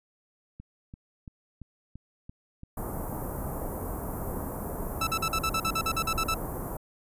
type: click train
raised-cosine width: 5 ms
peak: -30 dBFS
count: 12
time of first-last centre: 0.6-4.329 s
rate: 2.95 Hz
type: band-stop noise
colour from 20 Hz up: pink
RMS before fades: -34 dBFS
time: 2.77-6.77 s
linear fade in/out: 5 ms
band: 1100 to 12000 Hz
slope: 24 dB/octave
type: tone bursts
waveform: sawtooth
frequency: 1319 Hz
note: E6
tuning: 1 cent sharp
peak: -22 dBFS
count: 13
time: 5.01-6.343 s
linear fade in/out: 5 ms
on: 61 ms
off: 45 ms
effects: resampled to 32000 Hz